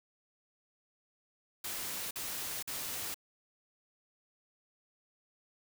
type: noise bursts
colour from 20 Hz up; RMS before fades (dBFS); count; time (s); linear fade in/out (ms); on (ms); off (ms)
white; -39; 3; 1.64-3.144; 5; 470; 47
effects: none